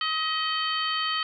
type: harmonic tone with a mistuned harmonic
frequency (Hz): 633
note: D#5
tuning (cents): +30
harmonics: 2 / 3 / 4 / 5 / 6 / 7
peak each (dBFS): -29 / -33 / -38 / -29 / -41 / -34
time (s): 0.01-1.23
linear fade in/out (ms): 2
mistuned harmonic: 5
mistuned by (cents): -36
effects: none